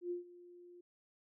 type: tone with ADSR envelope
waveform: sine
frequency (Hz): 352.2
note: F4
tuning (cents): +15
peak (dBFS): -35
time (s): 0.01-0.81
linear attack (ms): 97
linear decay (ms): 130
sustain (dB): -19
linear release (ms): 7
effects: none